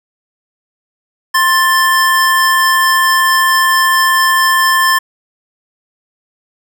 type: tone pair together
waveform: square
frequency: 1055.1 / 1760 Hz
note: C6 / A6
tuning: +14 / 0 cents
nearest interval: major sixth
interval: 886 cents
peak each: -12 dBFS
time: 1.34-4.99 s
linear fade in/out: 10 ms
effects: none